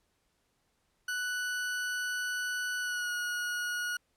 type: tone with pitch glide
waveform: 40% pulse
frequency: 1483 to 1450 Hz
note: F#6 to F#6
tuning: +4 to -35 cents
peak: -31 dBFS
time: 1.08-3.97 s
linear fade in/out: 5 ms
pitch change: -39 cents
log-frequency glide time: 2.8-3.11 s
effects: pink hiss -75 dBFS RMS until 4.16 s + low-pass 12000 Hz 12 dB/octave